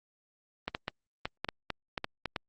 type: clicks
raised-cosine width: 0.3 ms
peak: -16 dBFS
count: 11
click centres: 0.68 / 0.749 / 0.881 / 1.255 / 1.446 / 1.488 / 1.703 / 1.978 / 2.044 / 2.257 / 2.362 s
effects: Opus 32 kbps